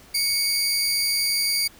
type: tone pair together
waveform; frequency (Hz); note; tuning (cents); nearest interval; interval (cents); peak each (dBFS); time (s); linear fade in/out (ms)
sawtooth; 2217 / 4747; C#7 / D8; 0 / +18; octave + minor second; 1318; -23 / -19; 0.14-1.68; 10
effects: pink hiss -50 dBFS RMS until 1.79 s